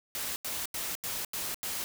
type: noise bursts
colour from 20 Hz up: white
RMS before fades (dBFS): -35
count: 6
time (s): 0.15-1.84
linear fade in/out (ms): 0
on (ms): 210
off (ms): 86
effects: none